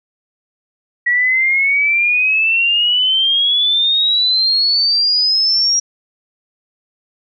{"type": "exponential sweep", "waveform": "sine", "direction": "up", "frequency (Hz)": [1921, 5680], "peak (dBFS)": -11, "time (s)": [1.06, 5.8], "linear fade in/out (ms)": 10, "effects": []}